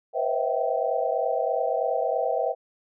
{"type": "tone cluster", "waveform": "sine", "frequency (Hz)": [487.8, 531, 641, 670, 773], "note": ["B4", "C5", "E5", "E5", "G5"], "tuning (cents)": [-21, 25, -49, 28, -24], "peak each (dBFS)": -29, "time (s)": [0.13, 2.55], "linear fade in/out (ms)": 50, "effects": []}